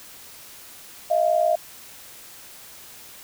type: tone pair together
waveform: sine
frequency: 628 / 688.3 Hz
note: D#5 / F5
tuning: +16 / -25 cents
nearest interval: major second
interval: 159 cents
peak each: -20 dBFS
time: 1.1-1.56 s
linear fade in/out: 10 ms
effects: white hiss -44 dBFS RMS until 3.23 s